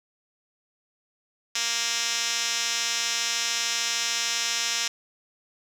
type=tone with band-pass filter; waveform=5% pulse; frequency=233.1 Hz; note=A#3; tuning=in tune; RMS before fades=-27 dBFS; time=1.55-4.88 s; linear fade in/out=5 ms; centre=4900 Hz; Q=6.6; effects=none